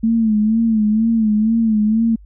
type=tone with vibrato; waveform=sine; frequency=220 Hz; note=A3; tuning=in tune; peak=-12 dBFS; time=0.03-2.16 s; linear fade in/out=10 ms; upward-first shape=sine; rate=2.1 Hz; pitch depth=74 cents each way; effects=added 50 Hz sine -39 dBFS peak until 2.25 s